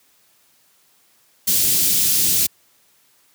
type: band-stop noise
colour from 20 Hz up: white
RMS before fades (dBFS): -17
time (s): 1.47-2.47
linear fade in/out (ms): 10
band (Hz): 270 to 4000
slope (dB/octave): 12
effects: white hiss -58 dBFS RMS until 3.34 s + high-pass 80 Hz 12 dB/octave